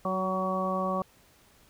harmonic tone with a mistuned harmonic, 187.9 Hz, F#3, 27 cents sharp, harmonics 1 / 2 / 3 / 4 / 5 / 6, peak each -32 / -38 / -32 / -36 / -41 / -31 dBFS, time 0.05-1.02 s, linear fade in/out 2 ms, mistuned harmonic 2, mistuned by -20 cents, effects pink hiss -60 dBFS RMS until 1.69 s

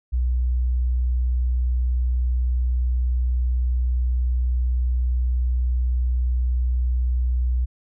sine tone, 61.74 Hz, B1, in tune, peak -18 dBFS, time 0.12-7.66 s, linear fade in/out 20 ms, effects none

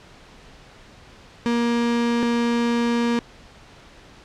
35% pulse tone pair in turn, 236.1 / 236.1 Hz, A#3 / A#3, +22 / +22 cents, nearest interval unison, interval 0 cents, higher neither, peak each -17 dBFS, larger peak neither, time 1.46-2.23 / 2.23-3.19 s, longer second, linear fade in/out 0 ms, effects pink hiss -47 dBFS RMS until 4.24 s + low-pass 5000 Hz 12 dB/octave

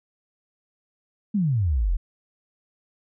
sine exponential sweep, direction down, 220 to 36.71 Hz, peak -19 dBFS, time 1.34-1.97 s, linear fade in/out 10 ms, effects none

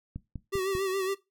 click train, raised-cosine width 5 ms, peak -24 dBFS, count 4, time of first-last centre 0.16-0.752 s, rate 5.07 Hz
square tone with vibrato, 382.8 Hz, G4, 41 cents flat, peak -28 dBFS, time 0.52-1.15 s, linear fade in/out 20 ms, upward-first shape sine, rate 7.2 Hz, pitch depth 54 cents each way
effects noise-tail reverb RT60 0.2 s tail -17 dB re dry

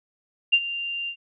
sine tone with ADSR envelope, 2786 Hz, F7, 5 cents flat, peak -12 dBFS, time 0.52-1.16 s, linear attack 16 ms, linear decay 55 ms, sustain -15 dB, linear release 78 ms, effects none

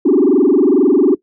sine tone with frequency modulation, 329.6 Hz, E4, in tune, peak -6 dBFS, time 0.05-1.15 s, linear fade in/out 10 ms, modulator 22.2 Hz, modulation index 3.1, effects noise-tail reverb RT60 0.1 s tail -18 dB re dry + tanh soft clip ceiling -4 dBFS

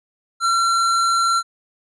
square tone, 1361 Hz, F6, 45 cents flat, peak -16 dBFS, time 0.4-1.43 s, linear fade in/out 50 ms, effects resampled to 22050 Hz

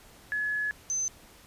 sine tone pair in turn, 1700 / 6150 Hz, G#6 / G8, +40 / -34 cents, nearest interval octave + minor seventh, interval 2226 cents, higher second, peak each -27 dBFS, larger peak neither, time 0.32-0.71 / 0.9-1.08 s, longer first, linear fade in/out 0 ms, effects pink hiss -54 dBFS RMS until 1.46 s + resampled to 32000 Hz

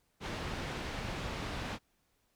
pink low-pass noise, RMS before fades -39 dBFS, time 0.2-1.79 s, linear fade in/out 50 ms, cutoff 3900 Hz, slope 12 dB/octave, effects pink hiss -75 dBFS RMS until 2.35 s

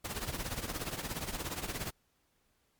pink noise with tremolo, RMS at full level -35 dBFS, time 0.04-1.91 s, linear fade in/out 10 ms, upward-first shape triangle, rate 17 Hz, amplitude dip 80%, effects pink hiss -74 dBFS RMS until 2.79 s + MP3 96 kbps

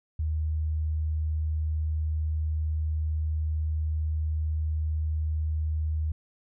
sine tone, 77.78 Hz, D#2, in tune, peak -25 dBFS, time 0.19-6.12 s, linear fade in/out 5 ms, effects none

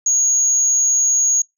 sine tone, 6645 Hz, G#8, in tune, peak -12 dBFS, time 0.06-1.42 s, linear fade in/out 5 ms, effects noise-tail reverb RT60 0.2 s tail -26 dB re dry + tanh soft clip ceiling -8 dBFS

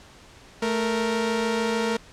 sawtooth tone pair together, 219.8 / 466.2 Hz, A3 / A#4, -2 / 0 cents, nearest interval octave + minor second, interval 1302 cents, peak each -22 / -21 dBFS, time 0.62-1.97 s, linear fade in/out 5 ms, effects pink hiss -49 dBFS RMS until 2.12 s + low-pass 7000 Hz 12 dB/octave

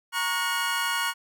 25% pulse chord, F# major, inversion first, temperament equal with one note detuned, 932.3 / 1108.7 / 1444.5 Hz, A#5 / C#6 / F#6, 0 / 0 / -42 cents, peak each -27 / -27 / -24 dBFS, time 0.12-1.14 s, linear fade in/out 50 ms, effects none

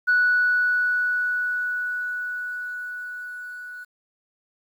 sine tone with level ramp, 1475 Hz, F#6, 6 cents flat, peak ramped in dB -14 to -35 dBFS, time 0.07-3.85 s, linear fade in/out 20 ms, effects tanh soft clip ceiling -12 dBFS + 9-bit

